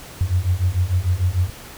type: beating tone pair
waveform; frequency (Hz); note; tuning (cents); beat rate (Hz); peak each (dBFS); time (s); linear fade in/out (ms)
sine; 87 / 93.7; F2 / F#2; -6 / +22; 6.7; -20 / -19; 0.21-1.5; 0
effects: pink hiss -39 dBFS RMS until 1.77 s